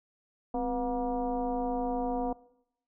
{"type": "tone with frequency modulation", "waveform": "sine", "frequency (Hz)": 490.1, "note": "B4", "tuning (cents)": -13, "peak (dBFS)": -28, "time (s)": [0.54, 2.33], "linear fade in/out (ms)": 5, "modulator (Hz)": 232, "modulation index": 1.6, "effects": ["noise-tail reverb RT60 0.8 s tail -21 dB re dry"]}